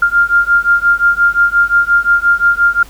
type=beating tone pair; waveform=sine; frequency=1396.9 / 1402.6 Hz; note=F6 / F6; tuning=0 / +7 cents; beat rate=5.7 Hz; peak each=-11 dBFS; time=0.02-2.83 s; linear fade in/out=5 ms; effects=added 50 Hz sine -35 dBFS peak until 2.89 s + pink hiss -40 dBFS RMS until 2.89 s